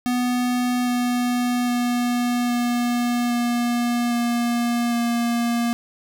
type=tone with pitch steps; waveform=square; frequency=246.9 / 245.1 / 243.2 / 241.4 / 239.6 / 237.8 / 236 Hz; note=B3 / B3 / B3 / B3 / A#3 / A#3 / A#3; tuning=0 / -13 / -26 / -39 / +48 / +35 / +22 cents; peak=-20 dBFS; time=0.06-5.73 s; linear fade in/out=0 ms; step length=810 ms; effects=none